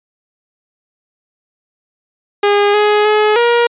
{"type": "tone with pitch steps", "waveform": "sawtooth", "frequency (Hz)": [408.4, 418.8, 424.7, 474.3], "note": ["G#4", "G#4", "G#4", "A#4"], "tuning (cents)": [-29, 15, 39, 30], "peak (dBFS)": -5, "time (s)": [2.43, 3.67], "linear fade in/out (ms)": 5, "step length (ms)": 310, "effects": ["resampled to 8000 Hz"]}